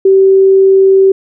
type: tone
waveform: sine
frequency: 385.6 Hz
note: G4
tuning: 28 cents flat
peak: -3 dBFS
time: 0.05-1.12 s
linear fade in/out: 5 ms
effects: none